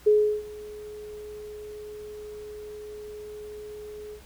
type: tone with ADSR envelope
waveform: sine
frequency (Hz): 422.1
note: G#4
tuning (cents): +28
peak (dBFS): -14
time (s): 0.06-4.21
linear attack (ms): 13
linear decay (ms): 350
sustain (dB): -23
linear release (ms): 75
effects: added 60 Hz sine -52 dBFS peak until 4.25 s + pink hiss -53 dBFS RMS until 4.25 s